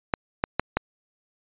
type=clicks; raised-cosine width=0.5 ms; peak=-6 dBFS; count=4; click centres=0.138 / 0.439 / 0.596 / 0.77 s; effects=resampled to 8000 Hz